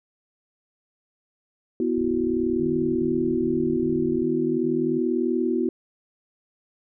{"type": "chord", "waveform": "sine", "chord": "B suspended fourth", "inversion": "none", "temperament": "equal", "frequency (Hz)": [246.9, 329.6, 370], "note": ["B3", "E4", "F#4"], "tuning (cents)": [0, 0, 0], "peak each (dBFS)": -25, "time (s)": [1.8, 5.69], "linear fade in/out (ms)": 2}
{"type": "click train", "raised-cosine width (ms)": 5, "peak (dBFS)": -29, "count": 70, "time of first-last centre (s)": [1.98, 4.22], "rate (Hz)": 30.8}
{"type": "tone bursts", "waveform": "sine", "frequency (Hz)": 155.56, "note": "D#3", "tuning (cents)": 0, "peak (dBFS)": -33, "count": 6, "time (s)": [2.59, 4.995], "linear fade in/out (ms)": 20, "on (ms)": 370, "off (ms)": 37}
{"effects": []}